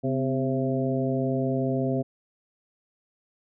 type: harmonic tone with a mistuned harmonic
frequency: 133.5 Hz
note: C3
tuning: 35 cents sharp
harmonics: 1 / 2 / 3 / 4 / 5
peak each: -28 / -27 / -31 / -32 / -32 dBFS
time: 0.03-2.03 s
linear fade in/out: 20 ms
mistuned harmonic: 2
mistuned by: -56 cents
effects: none